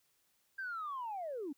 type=linear sweep; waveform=sine; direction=down; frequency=1601 to 260.8 Hz; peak=-37 dBFS; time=0.58-1.53 s; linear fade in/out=10 ms; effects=tanh soft clip ceiling -34 dBFS + white hiss -75 dBFS RMS until 1.57 s